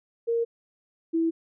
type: tone pair in turn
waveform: sine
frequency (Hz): 464.5 / 328.5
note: A#4 / E4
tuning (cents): -6 / -6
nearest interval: tritone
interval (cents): 600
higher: first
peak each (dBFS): -22 / -21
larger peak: second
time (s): 0.27-0.45 / 1.13-1.31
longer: neither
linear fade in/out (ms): 20
effects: none